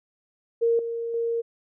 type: tone with level steps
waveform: sine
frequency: 463.9 Hz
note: A#4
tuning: 8 cents flat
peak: -18 / -27 / -23 dBFS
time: 0.61-1.42 s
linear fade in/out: 20 ms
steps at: 0.79 / 1.14 s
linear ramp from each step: 2 ms
effects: none